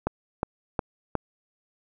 click train, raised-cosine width 1 ms, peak -10 dBFS, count 4, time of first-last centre 0.07-1.153 s, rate 2.77 Hz, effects none

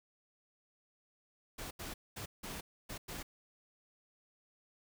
pink noise bursts at uneven times, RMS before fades -44 dBFS, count 6, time 1.58-1.71 / 1.79-1.94 / 2.16-2.26 / 2.43-2.61 / 2.89-2.98 / 3.08-3.23 s, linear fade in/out 10 ms, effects none

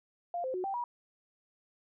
sine tone with pitch steps, 697 / 519 / 366.8 / 782 / 963 Hz, F5 / C5 / F#4 / G5 / B5, -4 / -14 / -15 / -4 / -44 cents, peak -32 dBFS, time 0.34-0.84 s, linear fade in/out 2 ms, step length 100 ms, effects none

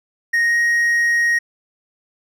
triangle tone with pitch glide, 1864.7 to 1877.7 Hz, A#6 to A#6, 0 to +12 cents, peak -12 dBFS, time 0.33-1.39 s, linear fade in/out 10 ms, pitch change +12 cents, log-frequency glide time 0.43-0.57 s, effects none

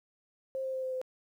sine tone with pitch steps, 530 / 526 / 522.1 / 518.2 / 514.3 Hz, C5 / C5 / C5 / C5 / C5, +22 / +9 / -4 / -17 / -30 cents, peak -32 dBFS, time 0.55-1.015 s, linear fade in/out 0 ms, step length 93 ms, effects 11-bit

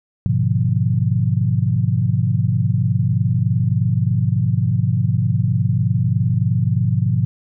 sine chord, G# diminished seventh, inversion none, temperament equal, 103.83 / 123.47 / 146.83 / 174.61 Hz, G#2 / B2 / D3 / F3, 0 / 0 / 0 / 0 cents, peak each -19 / -18 / -23 / -22 dBFS, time 0.26-7.25 s, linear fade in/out 0 ms, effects none

